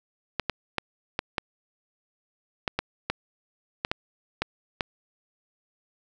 clicks, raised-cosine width 0.3 ms, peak -9 dBFS, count 12, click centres 0.397 / 0.497 / 0.783 / 1.191 / 1.382 / 2.678 / 2.79 / 3.1 / 3.849 / 3.915 / 4.42 / 4.808 s, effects none

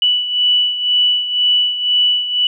sine beating tone pair, 2960 / 2962 Hz, F#7 / F#7, 0 / +1 cents, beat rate 2 Hz, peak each -13 / -19 dBFS, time 0.02-2.47 s, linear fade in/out 2 ms, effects none

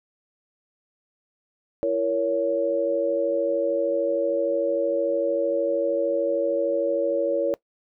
sine chord, A# diminished, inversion second, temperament just, 335.6 / 466.2 / 559.4 Hz, E4 / A#4 / C#5, +31 / 0 / +16 cents, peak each -28 / -26 / -22 dBFS, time 1.83-7.54 s, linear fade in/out 0 ms, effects noise-tail reverb RT60 0.1 s tail -21 dB re dry

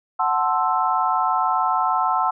sine chord, F# half-diminished seventh, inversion none, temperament equal, 740 / 880 / 1046.5 / 1318.5 Hz, F#5 / A5 / C6 / E6, 0 / 0 / 0 / 0 cents, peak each -23 dBFS, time 0.19-2.31 s, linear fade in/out 10 ms, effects none

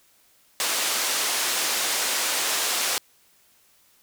white band-pass noise, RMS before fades -25 dBFS, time 0.6-2.98 s, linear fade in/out 0 ms, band 390 to 8800 Hz, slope 12 dB/octave, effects white hiss -60 dBFS RMS until 4.02 s

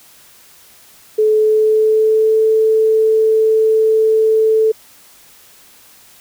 sine tone with pitch glide, 431.2 to 439.5 Hz, A4 to A4, -35 to -2 cents, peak -9 dBFS, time 1.18-4.72 s, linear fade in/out 10 ms, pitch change +33 cents, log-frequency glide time 1.38-2.4 s, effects white hiss -45 dBFS RMS until 6.2 s

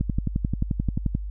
click train, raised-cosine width 5 ms, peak -11 dBFS, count 14, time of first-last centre 0.01-1.15 s, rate 11.4 Hz, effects added 50 Hz sine -29 dBFS peak until 1.3 s

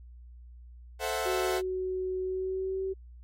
sawtooth chord, F# half-diminished seventh, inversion first, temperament equal, 440 / 523.3 / 659.3 / 740 Hz, A4 / C5 / E5 / F#5, 0 / 0 / 0 / 0 cents, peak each -31 dBFS, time 0.99-1.62 s, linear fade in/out 50 ms
sine tone with pitch glide, 372.1 to 382.6 Hz, F#4 to G4, +10 to -42 cents, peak -29 dBFS, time 1.25-2.94 s, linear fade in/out 20 ms, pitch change +48 cents, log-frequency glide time 2.21-2.83 s
effects added 60 Hz sine -46 dBFS peak until 3.23 s + MP3 64 kbps

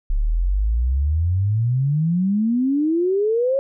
sine exponential sweep, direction up, 33.89 to 554.4 Hz, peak -16 dBFS, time 0.1-3.59 s, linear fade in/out 0 ms, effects none

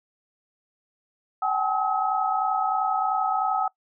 sine tone cluster, 761 / 824 / 854 / 1279 Hz, F#5 / G#5 / G#5 / D#6, +48 / -14 / +48 / +47 cents, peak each -25 / -30 / -31 / -26 dBFS, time 1.42-3.68 s, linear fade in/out 5 ms, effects noise-tail reverb RT60 0.1 s tail -22 dB re dry

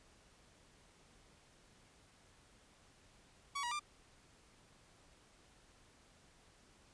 sawtooth tone with pitch steps, 1126 / 959 / 1191 Hz, C#6 / A#5 / D6, +27 / +49 / +24 cents, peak -34 dBFS, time 3.55-3.796 s, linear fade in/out 10 ms, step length 82 ms, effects pink hiss -66 dBFS RMS until 6.93 s + resampled to 22050 Hz

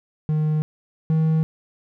triangle tone pair in turn, 153.9 / 158.87 Hz, D#3 / D#3, -19 / +36 cents, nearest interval minor second, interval 55 cents, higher second, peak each -16 / -14 dBFS, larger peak second, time 0.29-0.62 / 1.1-1.43 s, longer neither, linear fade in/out 0 ms, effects none

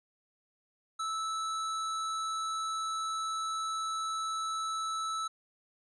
square tone, 1311 Hz, E6, 10 cents flat, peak -33 dBFS, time 0.99-5.28 s, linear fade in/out 10 ms, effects resampled to 22050 Hz

